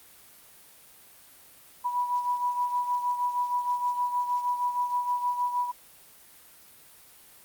sine beating tone pair, 979 / 985.4 Hz, B5 / B5, -15 / -4 cents, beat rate 6.4 Hz, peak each -26 / -33 dBFS, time 1.84-5.72 s, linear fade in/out 20 ms, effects white hiss -53 dBFS RMS until 7.44 s + Opus 32 kbps

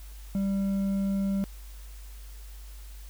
triangle tone with hard clipping, 196 Hz, G3, in tune, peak -26 dBFS, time 0.35-1.44 s, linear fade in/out 0 ms, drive 7 dB, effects added 50 Hz sine -41 dBFS peak until 3.09 s + white hiss -54 dBFS RMS until 3.09 s

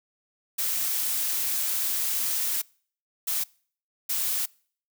blue noise bursts at uneven times, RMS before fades -27 dBFS, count 3, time 0.58-2.62 / 3.27-3.44 / 4.09-4.46 s, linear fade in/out 10 ms, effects noise-tail reverb RT60 0.5 s tail -25 dB re dry

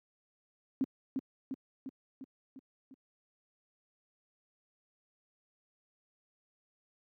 sine tone with echo, 265.6 Hz, C4, 26 cents sharp, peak -26 dBFS, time 0.81-0.84 s, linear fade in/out 0 ms, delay 350 ms, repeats 6, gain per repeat -4 dB, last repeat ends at 2.94 s, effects high-pass 150 Hz 12 dB/octave

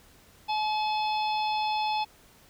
harmonic tone with a mistuned harmonic, 856 Hz, A5, 48 cents flat, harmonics 1 / 3 / 4 / 5 / 6, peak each -26 / -36 / -38 / -40 / -42 dBFS, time 0.48-2.05 s, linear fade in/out 20 ms, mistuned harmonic 4, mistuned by +16 cents, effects pink hiss -57 dBFS RMS until 2.49 s

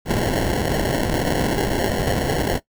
blue noise with sample-and-hold, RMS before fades -21 dBFS, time 0.05-2.6 s, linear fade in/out 50 ms, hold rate 1225 Hz, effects noise-tail reverb RT60 0.1 s tail -18 dB re dry

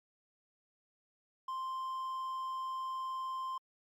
triangle tone, 1046.5 Hz, C6, in tune, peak -34 dBFS, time 1.48-3.58 s, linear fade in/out 5 ms, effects MP3 64 kbps

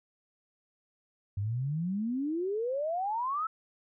sine exponential sweep, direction up, 95.8 to 1335 Hz, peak -29 dBFS, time 1.37-3.47 s, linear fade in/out 5 ms, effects none

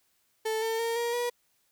35% pulse tone with pitch steps, 440 / 450.3 / 460.8 / 471.6 / 482.6 Hz, A4 / A4 / A#4 / A#4 / B4, 0 / +40 / -20 / +20 / -40 cents, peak -26 dBFS, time 0.45-1.3 s, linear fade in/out 10 ms, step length 170 ms, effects white hiss -71 dBFS RMS until 1.71 s

